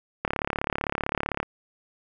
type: click train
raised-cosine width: 0.5 ms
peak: -10 dBFS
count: 43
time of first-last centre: 0.25-1.43 s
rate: 35.6 Hz
effects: none